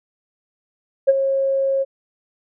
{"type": "tone with ADSR envelope", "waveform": "sine", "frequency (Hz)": 542, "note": "C#5", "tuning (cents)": -39, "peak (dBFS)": -6, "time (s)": [1.07, 1.85], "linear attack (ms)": 21, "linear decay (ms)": 31, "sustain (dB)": -10, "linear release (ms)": 32, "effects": ["tanh soft clip ceiling -4 dBFS"]}